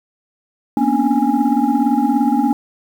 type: tone cluster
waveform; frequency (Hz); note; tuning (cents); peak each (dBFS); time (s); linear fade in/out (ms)
sine; 231.6 / 248.9 / 275.3 / 292.5 / 826; A#3 / B3 / C#4 / D4 / G#5; -11 / +14 / -12 / -7 / -10; -18; 0.77-2.53; 2
effects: tanh soft clip ceiling -6 dBFS + 7-bit